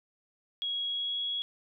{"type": "tone with pitch glide", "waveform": "sine", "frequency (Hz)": [3314, 3335], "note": ["G#7", "G#7"], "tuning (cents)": [-4, 7], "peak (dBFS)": -30, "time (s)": [0.62, 1.42], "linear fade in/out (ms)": 0, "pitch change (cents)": 11, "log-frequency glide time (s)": [0.86, 1.19], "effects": []}